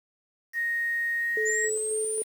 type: tone with pitch glide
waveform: sine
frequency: 1864.7 to 1882 Hz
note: A#6 to A#6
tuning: 0 to +16 cents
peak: -25 dBFS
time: 0.53-1.7 s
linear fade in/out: 50 ms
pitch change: +16 cents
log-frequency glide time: 1.18-1.56 s
type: tone with tremolo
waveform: sine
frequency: 433.7 Hz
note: A4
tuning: 25 cents flat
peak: -27 dBFS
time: 1.37-2.22 s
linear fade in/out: 2 ms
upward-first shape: square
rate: 3.7 Hz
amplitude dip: 30%
type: linear sweep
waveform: sine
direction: up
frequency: 7040 to 9600 Hz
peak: -29 dBFS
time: 1.45-2.24 s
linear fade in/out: 20 ms
effects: 8-bit